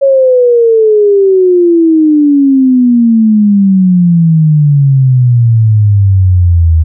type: exponential sweep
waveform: sine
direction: down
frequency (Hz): 554.4 to 78.7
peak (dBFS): -3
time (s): 0.01-6.84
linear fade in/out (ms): 20
effects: none